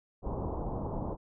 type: low-pass noise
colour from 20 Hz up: pink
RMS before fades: -35 dBFS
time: 0.22-1.17 s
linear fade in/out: 50 ms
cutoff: 1000 Hz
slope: 48 dB/octave
effects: none